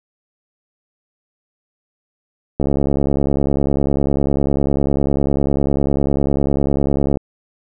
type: click train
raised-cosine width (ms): 2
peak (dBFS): -5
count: 321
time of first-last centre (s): 2.6-7.171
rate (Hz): 70
effects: none